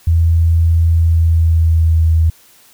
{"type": "tone with pitch glide", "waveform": "sine", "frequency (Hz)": [82.9, 80.96], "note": ["E2", "E2"], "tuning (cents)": [10, -31], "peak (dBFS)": -8, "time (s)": [0.07, 2.3], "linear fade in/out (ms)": 5, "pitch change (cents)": -41, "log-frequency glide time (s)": [0.93, 2.07], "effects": ["white hiss -47 dBFS RMS until 2.73 s"]}